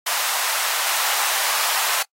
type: high-pass noise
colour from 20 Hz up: pink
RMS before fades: -22 dBFS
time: 0.06-2.03 s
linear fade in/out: 10 ms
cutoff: 750 Hz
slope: 24 dB/octave
effects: noise-tail reverb RT60 0.1 s tail -26 dB re dry + AAC 48 kbps